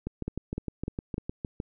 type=two click trains; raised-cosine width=3 ms; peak=-19 / -18 dBFS; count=11 / 4; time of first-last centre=0.07-1.601 / 0.28-1.181 s; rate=6.53 / 3.33 Hz; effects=none